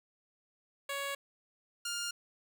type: tone pair in turn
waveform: 10% pulse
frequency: 558 / 1406.1 Hz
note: C#5 / F6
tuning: +11 / +11 cents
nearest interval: octave + major third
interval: 1600 cents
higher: second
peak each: -27 dBFS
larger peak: neither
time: 0.89-1.15 / 1.85-2.11 s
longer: neither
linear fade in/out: 5 ms
effects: none